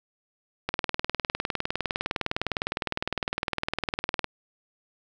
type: click train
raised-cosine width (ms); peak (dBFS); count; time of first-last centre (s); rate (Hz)
0.3; -10; 71; 0.69-4.243; 19.7
effects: none